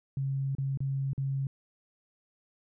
sine tone with dropouts, 136.2 Hz, C#3, 30 cents flat, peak -28 dBFS, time 0.17-1.47 s, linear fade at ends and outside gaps 2 ms, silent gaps 0.551-0.583 / 0.774-0.804 / 1.133-1.178 s, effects none

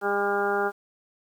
harmonic tone with a mistuned harmonic, 201.8 Hz, G#3, 49 cents flat, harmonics 1 / 2 / 3 / 4 / 5 / 6 / 7 / 8, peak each -37 / -26 / -34 / -28 / -38 / -34 / -29 / -38 dBFS, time 0.01-0.72 s, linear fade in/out 50 ms, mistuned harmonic 6, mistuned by -20 cents, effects 9-bit

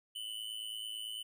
square tone with amplitude modulation, 3001 Hz, F#7, 24 cents sharp, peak -37 dBFS, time 0.15-1.23 s, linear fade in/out 10 ms, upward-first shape sine, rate 109 Hz, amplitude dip 75%, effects none

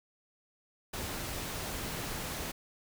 pink noise, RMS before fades -38 dBFS, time 0.93-2.52 s, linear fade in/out 10 ms, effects none

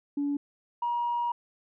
sine tone pair in turn, 285.9 / 953.4 Hz, D4 / A#5, -46 / +39 cents, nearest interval octave + major sixth, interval 2085 cents, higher second, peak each -25 dBFS, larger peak neither, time 0.17-0.37 / 0.82-1.32 s, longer second, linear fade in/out 5 ms, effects tanh soft clip ceiling -22 dBFS

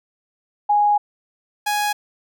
sine / sawtooth tone pair in turn, 828 / 831.3 Hz, G#5 / G#5, -5 / +1 cents, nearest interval unison, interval 6 cents, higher second, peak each -13 / -15 dBFS, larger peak first, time 0.69-0.98 / 1.66-1.93 s, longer first, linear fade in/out 10 ms, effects none

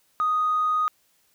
triangle tone with tanh clipping, 1244.5 Hz, D#6, in tune, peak -20 dBFS, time 0.2-0.88 s, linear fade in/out 0 ms, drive 4 dB, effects white hiss -65 dBFS RMS until 1.34 s

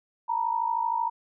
sine tone pair together, 910 / 963 Hz, A#5 / B5, -42 / -44 cents, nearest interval minor second, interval 98 cents, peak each -27 dBFS, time 0.28-1.1 s, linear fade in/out 20 ms, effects none

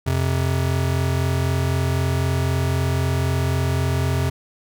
square tone pair together, 87.9 / 131.82 Hz, F2 / C3, +12 / +13 cents, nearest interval perfect fifth, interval 701 cents, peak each -22 dBFS, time 0.06-4.3 s, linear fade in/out 10 ms, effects none

